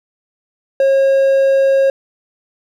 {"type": "tone", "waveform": "triangle", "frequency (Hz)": 542, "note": "C#5", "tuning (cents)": -39, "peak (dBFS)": -7, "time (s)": [0.8, 1.9], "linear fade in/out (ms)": 2, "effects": []}